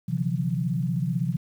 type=tone cluster; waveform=sine; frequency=129.7 / 144.6 / 166.7 / 182.3 Hz; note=C3 / D3 / E3 / F#3; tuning=-15 / -27 / +20 / -25 cents; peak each=-28 / -32 / -27 / -30 dBFS; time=0.08-1.37 s; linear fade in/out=10 ms; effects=9-bit